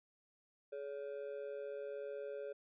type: ring-modulated tone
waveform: triangle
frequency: 493.9 Hz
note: B4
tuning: in tune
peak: -37 dBFS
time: 0.72-2.53 s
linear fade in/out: 10 ms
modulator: 70.6 Hz
effects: resampled to 8000 Hz